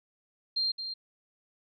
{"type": "tone with echo", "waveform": "sine", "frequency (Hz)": 4186, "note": "C8", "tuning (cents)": 0, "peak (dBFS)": -26, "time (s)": [0.56, 0.72], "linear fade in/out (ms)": 10, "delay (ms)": 220, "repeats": 1, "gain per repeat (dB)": -8, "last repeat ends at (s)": 0.94, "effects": []}